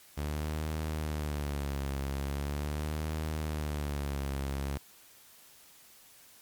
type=tone with vibrato; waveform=sawtooth; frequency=73.2 Hz; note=D2; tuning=5 cents flat; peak=-28 dBFS; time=0.17-4.78 s; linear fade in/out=10 ms; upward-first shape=sine; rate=0.41 Hz; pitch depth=110 cents each way; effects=white hiss -57 dBFS RMS until 6.41 s + MP3 96 kbps